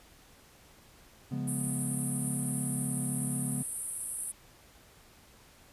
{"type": "chord", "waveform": "triangle", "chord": "C# dominant seventh", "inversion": "none", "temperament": "equal", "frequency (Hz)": [138.59, 174.61, 207.7, 246.9], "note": ["C#3", "E#3", "G#3", "B3"], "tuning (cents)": [0, 0, 0, 0], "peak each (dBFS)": [-33, -39, -38, -34], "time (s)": [1.31, 3.63], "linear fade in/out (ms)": 10}
{"type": "band-pass noise", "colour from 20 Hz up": "white", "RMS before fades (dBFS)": -38, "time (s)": [1.47, 4.32], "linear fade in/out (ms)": 10, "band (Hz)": [8700, 11000], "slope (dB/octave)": 96}
{"effects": ["pink hiss -58 dBFS RMS until 5.72 s", "resampled to 32000 Hz"]}